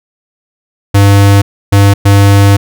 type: tone bursts at uneven times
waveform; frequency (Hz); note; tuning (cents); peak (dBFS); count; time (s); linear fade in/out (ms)
square; 100; G2; +35; -3; 3; 0.94-1.42 / 1.72-1.94 / 2.05-2.57; 10
effects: none